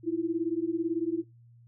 sine beating tone pair, 322.9 / 340.9 Hz, E4 / F4, -36 / -42 cents, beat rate 18 Hz, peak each -30 dBFS, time 0.03-1.24 s, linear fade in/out 50 ms, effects noise-tail reverb RT60 0.3 s tail -25 dB re dry + added 118 Hz sine -53 dBFS peak until 1.67 s

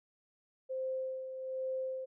sine tone with tremolo, 522 Hz, C5, 4 cents flat, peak -33 dBFS, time 0.69-2.06 s, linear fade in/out 20 ms, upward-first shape sine, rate 1.2 Hz, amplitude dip 55%, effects none

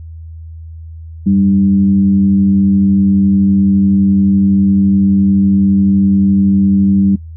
sine tone with frequency modulation, 195.8 Hz, G3, 2 cents flat, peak -7 dBFS, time 1.26-7.16 s, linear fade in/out 10 ms, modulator 103 Hz, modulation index 0.44, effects noise-tail reverb RT60 0.1 s tail -22 dB re dry + added 81 Hz sine -27 dBFS peak until 7.36 s

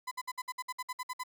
35% pulse tone bursts, 1008 Hz, B5, 35 cents sharp, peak -33 dBFS, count 12, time 0.07-1.236 s, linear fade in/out 10 ms, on 44 ms, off 58 ms, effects none

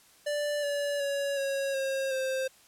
square tone with pitch steps, 587 / 574.3 / 561.8 / 549.6 / 537.7 / 526 Hz, D5 / D5 / C#5 / C#5 / C5 / C5, -1 / -39 / +23 / -15 / +47 / +9 cents, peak -29 dBFS, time 0.26-2.48 s, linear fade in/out 10 ms, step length 370 ms, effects white hiss -59 dBFS RMS until 2.67 s + low-pass 12000 Hz 12 dB/octave

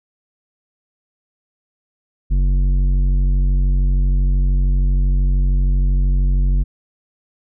sine tone with tanh clipping, 46.47 Hz, F#1, 8 cents sharp, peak -14 dBFS, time 2.3-6.64 s, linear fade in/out 20 ms, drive 10 dB, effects none

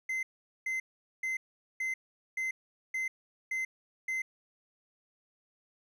triangle tone bursts, 2065 Hz, C7, 23 cents flat, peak -29 dBFS, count 8, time 0.09-4.22 s, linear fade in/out 5 ms, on 140 ms, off 430 ms, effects none

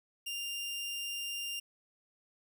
sawtooth tone, 2796 Hz, F7, 1 cent sharp, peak -33 dBFS, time 0.26-1.6 s, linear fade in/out 10 ms, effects none

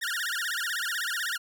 sawtooth tone with vibrato, 1617 Hz, G#6, 47 cents flat, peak -25 dBFS, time 0.01-1.38 s, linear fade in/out 20 ms, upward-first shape sine, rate 16 Hz, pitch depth 270 cents each way, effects none

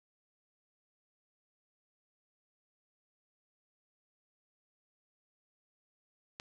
click, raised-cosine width 0.2 ms, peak -25 dBFS, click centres 6.399 s, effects none

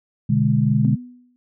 sine chord, G# diminished, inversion first, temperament equal, 123.47 / 146.83 / 207.7 Hz, B2 / D3 / G#3, 0 / 0 / 0 cents, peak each -19 dBFS, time 0.29-0.96 s, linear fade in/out 10 ms
sine tone with exponential decay, 246.9 Hz, B3, in tune, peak -20 dBFS, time 0.85-1.36 s, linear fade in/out 0 ms, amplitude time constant 110 ms
effects none

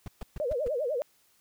brown noise bursts, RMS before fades -36 dBFS, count 5, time 0.06-0.68 s, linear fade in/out 2 ms, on 20 ms, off 130 ms
sine tone with vibrato, 543 Hz, C#5, 36 cents flat, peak -27 dBFS, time 0.4-1.02 s, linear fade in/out 0 ms, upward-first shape sine, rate 10 Hz, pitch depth 250 cents each way
effects white hiss -66 dBFS RMS until 1.4 s

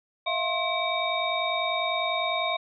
sine tone cluster, 651 / 701 / 1065 / 2301 / 3711 Hz, E5 / F5 / C6 / D7 / A#7, -22 / +6 / +30 / -36 / -9 cents, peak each -31 dBFS, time 0.26-2.57 s, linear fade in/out 10 ms, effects none

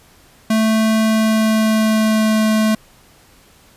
square tone with pitch glide, 220 to 217.3 Hz, A3 to A3, 0 to -21 cents, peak -13 dBFS, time 0.5-2.75 s, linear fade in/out 5 ms, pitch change -21 cents, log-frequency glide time 1.01-2.46 s, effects pink hiss -49 dBFS RMS until 3.76 s + resampled to 32000 Hz

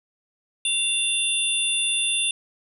sine tone cluster, 2759 / 3542 / 9430 Hz, F7 / A7 / D9, -22 / +11 / +6 cents, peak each -25 dBFS, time 0.65-2.31 s, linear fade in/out 2 ms, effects none

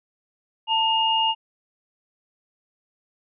sine tone pair together, 894.9 / 2841 Hz, A5 / F7, +29 / +29 cents, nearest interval octave + minor sixth, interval 2000 cents, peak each -21 dBFS, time 0.67-1.35 s, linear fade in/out 50 ms, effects none

